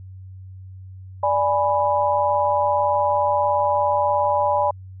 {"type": "chord", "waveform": "sine", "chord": "G# diminished", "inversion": "second", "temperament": "equal", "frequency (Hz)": [587.3, 830.6, 987.8], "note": ["D5", "G#5", "B5"], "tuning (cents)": [0, 0, 0], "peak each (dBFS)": -21, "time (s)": [1.23, 4.71], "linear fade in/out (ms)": 5, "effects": ["added 94 Hz sine -36 dBFS peak until 5 s"]}